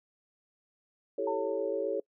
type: chord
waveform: sine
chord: A dominant seventh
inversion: second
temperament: equal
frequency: 329.6 / 392 / 440 / 554.4 Hz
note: E4 / G4 / A4 / C#5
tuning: 0 / 0 / 0 / 0 cents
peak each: -39 / -35 / -33 / -33 dBFS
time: 1.18-2 s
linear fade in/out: 5 ms
type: tone with exponential decay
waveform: sine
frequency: 901 Hz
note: A5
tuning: 41 cents sharp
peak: -31 dBFS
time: 1.27-1.96 s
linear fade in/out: 5 ms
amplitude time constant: 150 ms
effects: noise-tail reverb RT60 0.1 s tail -24 dB re dry